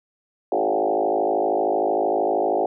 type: tone with frequency modulation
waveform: sine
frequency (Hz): 563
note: C#5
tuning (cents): +27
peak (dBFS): -18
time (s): 0.52-2.66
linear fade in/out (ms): 2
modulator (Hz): 53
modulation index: 4.4
effects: none